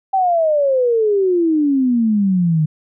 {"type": "exponential sweep", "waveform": "sine", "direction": "down", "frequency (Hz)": [784, 150.9], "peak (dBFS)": -12, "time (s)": [0.13, 2.66], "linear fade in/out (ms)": 10, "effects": []}